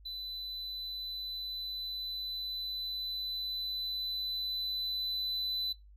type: tone with level ramp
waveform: triangle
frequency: 4002 Hz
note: B7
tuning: 22 cents sharp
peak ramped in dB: -37 to -30 dBFS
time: 0.05-5.73 s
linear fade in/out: 10 ms
effects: noise-tail reverb RT60 0.2 s tail -20 dB re dry + added 50 Hz sine -53 dBFS peak until 5.96 s